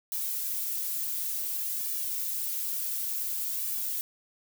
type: noise with flanger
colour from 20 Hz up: violet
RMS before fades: -32 dBFS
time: 0.12-4.01 s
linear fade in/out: 0 ms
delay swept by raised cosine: 1.7 to 4.3 ms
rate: 0.56 Hz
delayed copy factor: +1
effects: none